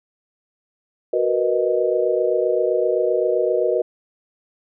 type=chord; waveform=sine; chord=B major seventh; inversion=second; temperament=equal; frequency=370 / 466.2 / 493.9 / 622.3 Hz; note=F#4 / A#4 / B4 / D#5; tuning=0 / 0 / 0 / 0 cents; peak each=-22 dBFS; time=1.13-3.82 s; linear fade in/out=5 ms; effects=none